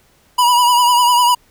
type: tone with vibrato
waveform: square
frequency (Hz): 973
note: B5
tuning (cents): -26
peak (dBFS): -10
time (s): 0.38-1.35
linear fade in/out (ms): 10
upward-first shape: triangle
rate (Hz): 10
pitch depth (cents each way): 55
effects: pink hiss -54 dBFS RMS until 1.5 s